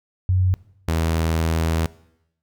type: tone pair in turn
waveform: sine / sawtooth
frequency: 92.5 / 81.37 Hz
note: F#2 / E2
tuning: 0 / -22 cents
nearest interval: major second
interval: 222 cents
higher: first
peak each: -15 dBFS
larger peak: neither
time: 0.29-0.54 / 0.88-1.86 s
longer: second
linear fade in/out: 0 ms
effects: noise-tail reverb RT60 0.8 s tail -20 dB re dry